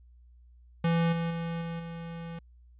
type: tone with level steps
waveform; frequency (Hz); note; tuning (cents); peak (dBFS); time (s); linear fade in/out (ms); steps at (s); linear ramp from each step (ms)
square; 167.3; E3; +26; -24 / -29 / -32 / -34 / -38; 0.84-2.39; 5; 1.12 / 1.3 / 1.61 / 1.79; 10
effects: added 60 Hz sine -53 dBFS peak until 2.79 s + resampled to 8000 Hz